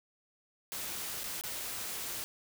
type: noise with dropouts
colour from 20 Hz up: white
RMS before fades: -39 dBFS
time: 0.72-2.24 s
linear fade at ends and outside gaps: 0 ms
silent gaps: 1.234-1.24 / 1.411-1.437 s
effects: none

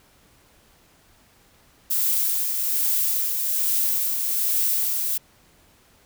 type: noise with tremolo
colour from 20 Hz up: violet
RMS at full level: -21 dBFS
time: 1.9-5.18 s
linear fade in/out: 10 ms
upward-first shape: triangle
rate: 1.2 Hz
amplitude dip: 40%
effects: pink hiss -57 dBFS RMS until 6.05 s

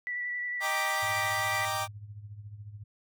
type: tone with vibrato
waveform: sine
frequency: 1959 Hz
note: B6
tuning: 15 cents flat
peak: -31 dBFS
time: 0.07-1.65 s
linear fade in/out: 0 ms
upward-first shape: square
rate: 11 Hz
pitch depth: 11 cents each way
type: chord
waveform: sawtooth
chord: Eb major seventh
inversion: none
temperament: equal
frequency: 622.3 / 784 / 932.3 / 1174.7 Hz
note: Eb5 / G5 / Bb5 / D6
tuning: 0 / 0 / 0 / 0 cents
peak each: -34 / -30 / -34 / -29 dBFS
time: 0.6-1.88 s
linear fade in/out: 50 ms
type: tone with tremolo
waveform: sine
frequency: 103.83 Hz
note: G#2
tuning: in tune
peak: -38 dBFS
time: 1.02-2.84 s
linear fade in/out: 10 ms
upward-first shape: triangle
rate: 14 Hz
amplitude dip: 75%
effects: none

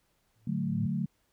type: tone with exponential growth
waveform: sine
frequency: 110 Hz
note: A2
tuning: in tune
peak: -28 dBFS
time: 0.35-0.86 s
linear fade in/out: 5 ms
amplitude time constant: 110 ms
type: chord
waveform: sine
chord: D major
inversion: none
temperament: equal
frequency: 146.83 / 185 / 220 Hz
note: D3 / F#3 / A3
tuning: 0 / 0 / 0 cents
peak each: -33 / -32 / -33 dBFS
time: 0.47-1.06 s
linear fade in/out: 5 ms
effects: pink hiss -73 dBFS RMS until 1.32 s

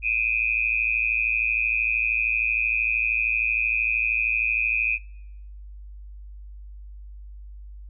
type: tone with amplitude modulation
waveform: sine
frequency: 2489 Hz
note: D#7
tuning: in tune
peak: -16 dBFS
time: 0.02-4.99 s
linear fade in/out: 50 ms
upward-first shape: sine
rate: 113 Hz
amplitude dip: 100%
effects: noise-tail reverb RT60 0.9 s tail -25 dB re dry + added 50 Hz sine -38 dBFS peak until 7.89 s

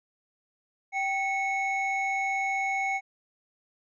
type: tone pair together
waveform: triangle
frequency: 778.5 / 2200 Hz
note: G5 / C#7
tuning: -12 / -14 cents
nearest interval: octave + tritone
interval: 1798 cents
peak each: -27 dBFS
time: 0.92-3.01 s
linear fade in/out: 50 ms
effects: resampled to 16000 Hz

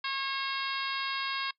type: harmonic tone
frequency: 543 Hz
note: C#5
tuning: 36 cents flat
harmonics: 2 / 3 / 4 / 5 / 6 / 7 / 8 / 9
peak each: -36 / -38 / -39 / -40 / -41 / -41 / -42 / -43 dBFS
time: 0.04-1.51 s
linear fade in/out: 5 ms
effects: noise-tail reverb RT60 0.1 s tail -21 dB re dry

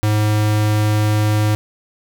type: tone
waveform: square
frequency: 106.2 Hz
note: G#2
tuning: 39 cents sharp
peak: -14 dBFS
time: 0.03-1.55 s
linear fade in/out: 0 ms
effects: none

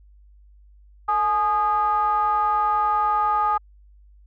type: ring-modulated tone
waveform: triangle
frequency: 196 Hz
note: G3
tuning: in tune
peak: -13 dBFS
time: 1.08-3.58 s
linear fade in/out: 10 ms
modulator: 1040 Hz
effects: added 50 Hz sine -48 dBFS peak until 4.26 s

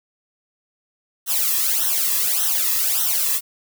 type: noise with flanger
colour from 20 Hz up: blue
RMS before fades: -20 dBFS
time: 1.26-3.41 s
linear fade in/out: 50 ms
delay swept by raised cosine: 0.42 to 1.37 ms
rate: 1.7 Hz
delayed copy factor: -0.95
effects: none

